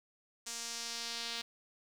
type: tone with band-pass filter sweep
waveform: sawtooth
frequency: 233.1 Hz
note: A#3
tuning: in tune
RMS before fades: -41 dBFS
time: 0.46-1.42 s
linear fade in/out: 10 ms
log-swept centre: 6800 to 4000 Hz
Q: 2
effects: 10-bit